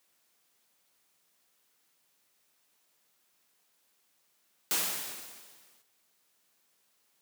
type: noise with exponential decay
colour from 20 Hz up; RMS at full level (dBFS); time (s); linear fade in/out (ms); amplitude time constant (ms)
white; -27; 4.71-5.82; 1; 240
effects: white hiss -72 dBFS RMS until 7.21 s + high-pass 150 Hz 12 dB/octave

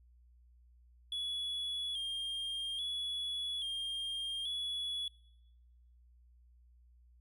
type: tone with vibrato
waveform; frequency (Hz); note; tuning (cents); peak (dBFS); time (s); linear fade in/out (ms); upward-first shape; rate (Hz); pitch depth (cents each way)
triangle; 3300; G#7; -12; -34; 1.12-5.08; 2; square; 0.6; 47
effects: noise-tail reverb RT60 1.0 s tail -23 dB re dry + added 60 Hz sine -60 dBFS peak until 7.2 s

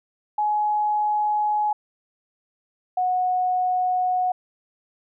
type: tone pair in turn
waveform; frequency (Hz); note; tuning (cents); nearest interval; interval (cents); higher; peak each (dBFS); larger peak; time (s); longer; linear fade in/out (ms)
sine; 842 / 732.6; G#5 / F#5; +24 / -17; major second; 241; first; -19 / -19; neither; 0.38-1.73 / 2.97-4.32; neither; 5
effects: none

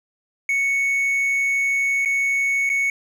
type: tone with dropouts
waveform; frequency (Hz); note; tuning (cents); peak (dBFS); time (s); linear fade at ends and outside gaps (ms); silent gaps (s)
triangle; 2217; C#7; 0; -16; 0.49-2.9; 2; 2.05-2.057 / 2.693-2.699
effects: none

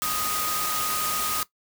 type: tone in noise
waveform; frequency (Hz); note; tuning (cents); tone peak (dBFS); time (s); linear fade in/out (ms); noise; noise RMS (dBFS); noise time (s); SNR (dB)
sine; 1244.5; D#6; 0; -29; 0.02-1.43; 0; white; -28; 0.02-1.43; -4
effects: noise-tail reverb RT60 0.1 s tail -17 dB re dry

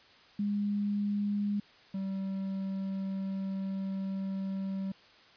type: tone pair in turn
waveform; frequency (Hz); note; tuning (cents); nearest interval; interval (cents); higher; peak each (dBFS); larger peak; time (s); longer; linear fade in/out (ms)
sine / triangle; 204.5 / 193.02; G#3 / G3; -26 / -27; minor second; 101; first; -28 / -30; first; 0.39-1.6 / 1.94-4.92; second; 5
effects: white hiss -58 dBFS RMS until 5.36 s + resampled to 11025 Hz

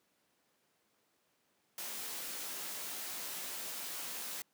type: noise with comb filter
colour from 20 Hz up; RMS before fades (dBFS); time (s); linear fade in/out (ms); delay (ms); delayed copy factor
white; -42; 1.78-4.42; 2; 17; +0.6
effects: pink hiss -75 dBFS RMS until 4.53 s + high-pass 200 Hz 12 dB/octave

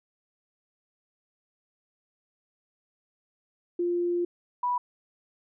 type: tone pair in turn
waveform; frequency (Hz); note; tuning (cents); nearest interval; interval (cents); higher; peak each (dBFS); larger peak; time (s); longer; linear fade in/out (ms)
sine; 349.2 / 982.6; F4 / B5; 0 / -9; octave + tritone; 1791; second; -24; neither; 3.79-4.25 / 4.63-4.78; first; 5
effects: none

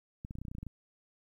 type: clicks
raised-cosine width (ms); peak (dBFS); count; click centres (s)
5; -29; 12; 0.249 / 0.309 / 0.354 / 0.386 / 0.416 / 0.452 / 0.483 / 0.515 / 0.551 / 0.584 / 0.63 / 0.667
effects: 11-bit

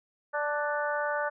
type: harmonic tone with a mistuned harmonic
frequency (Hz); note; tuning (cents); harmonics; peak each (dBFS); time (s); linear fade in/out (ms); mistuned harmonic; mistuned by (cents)
293.7; D4; 0; 2 / 3 / 4 / 5 / 6; -31 / -34 / -36 / -33 / -39; 0.33-1.3; 20; 5; +17
effects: none

